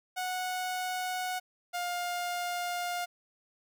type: tone pair in turn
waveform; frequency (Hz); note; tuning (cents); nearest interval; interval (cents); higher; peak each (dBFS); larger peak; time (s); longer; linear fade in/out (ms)
sawtooth; 736 / 706.7; F#5 / F5; -9 / +20; minor second; 71; first; -28; neither; 0.16-1.4 / 1.73-3.06; second; 20
effects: none